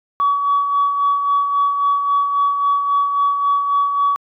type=tone with tremolo; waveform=sine; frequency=1134 Hz; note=C#6; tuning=39 cents sharp; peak=-11 dBFS; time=0.2-4.16 s; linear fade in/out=0 ms; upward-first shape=sine; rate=3.7 Hz; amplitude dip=50%; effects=tanh soft clip ceiling -8 dBFS